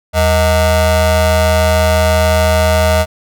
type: ring-modulated tone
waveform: 40% pulse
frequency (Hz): 275.3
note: C#4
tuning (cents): -12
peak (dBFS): -5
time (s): 0.13-3.06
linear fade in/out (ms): 50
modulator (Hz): 356
effects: none